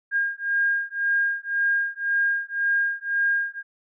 sine beating tone pair, 1616 / 1617.9 Hz, G#6 / G#6, -48 / -46 cents, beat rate 1.9 Hz, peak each -24 dBFS, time 0.11-3.63 s, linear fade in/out 50 ms, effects none

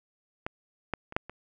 clicks, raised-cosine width 0.5 ms, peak -17 / -14 / -27 / -10 / -26 dBFS, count 5, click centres 0.465 / 0.937 / 1.124 / 1.165 / 1.296 s, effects none

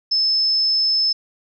sine tone, 5240 Hz, E8, 11 cents flat, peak -15 dBFS, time 0.11-1.13 s, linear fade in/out 10 ms, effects none

